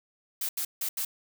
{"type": "noise bursts at uneven times", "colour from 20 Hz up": "blue", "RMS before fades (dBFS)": -31, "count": 4, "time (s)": [[0.41, 0.49], [0.57, 0.65], [0.81, 0.89], [0.97, 1.05]], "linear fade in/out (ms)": 5, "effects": []}